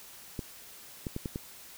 clicks, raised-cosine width 3 ms, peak -21 dBFS, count 5, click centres 0.392 / 1.068 / 1.164 / 1.258 / 1.359 s, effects white hiss -50 dBFS RMS until 1.77 s

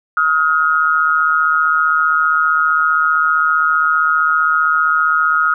sine tone pair together, 1268 / 1423.3 Hz, D#6 / F6, +32 / +32 cents, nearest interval major second, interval 200 cents, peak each -14 dBFS, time 0.17-5.54 s, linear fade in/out 2 ms, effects none

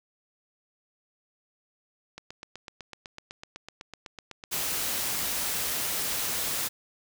click train, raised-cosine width 0.2 ms, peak -23 dBFS, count 26, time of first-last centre 2.18-5.317 s, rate 7.97 Hz
white noise, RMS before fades -30 dBFS, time 4.51-6.69 s, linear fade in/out 20 ms
effects none

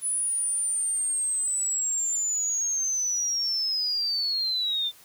sine linear sweep, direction down, 10000 to 3548 Hz, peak -24 dBFS, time 0.01-4.92 s, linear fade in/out 50 ms, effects white hiss -53 dBFS RMS until 5.04 s

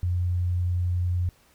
sine tone, 88.9 Hz, F2, 31 cents sharp, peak -22 dBFS, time 0.03-1.29 s, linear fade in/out 0 ms, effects pink hiss -60 dBFS RMS until 1.54 s

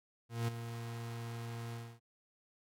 40% pulse tone with ADSR envelope, 116.6 Hz, A#2, 1 cent sharp, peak -30 dBFS, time 0.29-2 s, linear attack 190 ms, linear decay 12 ms, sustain -10 dB, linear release 260 ms, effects AAC 48 kbps

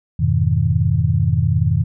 sine chord, F half-diminished seventh, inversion none, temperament just, 87.31 / 104.77 / 125.72 / 157.15 Hz, F2 / Ab2 / Cb3 / Eb3, 0 / +16 / +31 / +18 cents, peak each -19 dBFS, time 0.19-1.84 s, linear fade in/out 10 ms, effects none

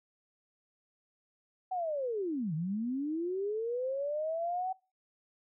sine linear two-way sweep, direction down then up, 761 to 149.3 to 761 Hz, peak -31 dBFS, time 1.71-4.73 s, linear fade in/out 10 ms, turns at 2.54 s, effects noise-tail reverb RT60 0.3 s tail -23 dB re dry

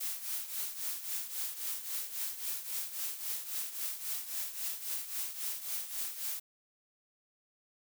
blue noise with tremolo, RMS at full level -35 dBFS, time 0-6.4 s, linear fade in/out 10 ms, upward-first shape triangle, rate 3.7 Hz, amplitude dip 75%, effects none

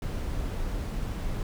brown noise, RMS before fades -31 dBFS, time 0.02-1.43 s, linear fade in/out 2 ms, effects none

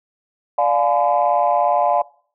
sine chord, D diminished seventh, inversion none, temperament just, 587.3 / 704.8 / 845.8 / 1014.9 Hz, D5 / F5 / Ab5 / Cb6, 0 / +16 / +31 / +47 cents, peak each -19 / -17 / -20 / -22 dBFS, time 0.58-2.02 s, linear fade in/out 5 ms, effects noise-tail reverb RT60 0.5 s tail -22 dB re dry + tanh soft clip ceiling -5 dBFS

